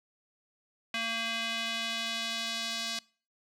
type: tone with band-pass filter sweep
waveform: square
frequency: 228.1 Hz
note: A#3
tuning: 37 cents flat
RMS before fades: -34 dBFS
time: 0.94-2.99 s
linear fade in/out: 2 ms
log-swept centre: 2700 to 4400 Hz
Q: 1.8
effects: noise-tail reverb RT60 0.4 s tail -23 dB re dry